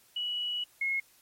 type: tone pair in turn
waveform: sine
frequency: 2934 / 2166 Hz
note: F#7 / C#7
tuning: -15 / -41 cents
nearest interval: perfect fourth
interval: 526 cents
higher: first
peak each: -30 / -27 dBFS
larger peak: second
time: 0.16-0.64 / 0.81-1 s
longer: first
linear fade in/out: 5 ms
effects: white hiss -62 dBFS RMS until 1.21 s + MP3 64 kbps

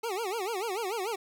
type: tone with vibrato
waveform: 25% pulse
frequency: 415.3 Hz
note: G#4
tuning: in tune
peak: -27 dBFS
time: 0.03-1.16 s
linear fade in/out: 10 ms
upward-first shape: sine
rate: 6.8 Hz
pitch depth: 230 cents each way
effects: none

